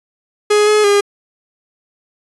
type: tone with pitch steps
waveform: 45% pulse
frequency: 418.1 / 423.6 / 406.1 Hz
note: G#4 / G#4 / G#4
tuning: +12 / +34 / -39 cents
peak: -9 dBFS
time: 0.5-1.01 s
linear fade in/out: 10 ms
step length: 170 ms
effects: resampled to 24000 Hz